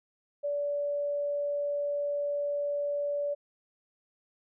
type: tone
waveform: sine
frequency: 577 Hz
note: D5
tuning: 31 cents flat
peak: -28 dBFS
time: 0.43-3.35 s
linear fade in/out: 20 ms
effects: none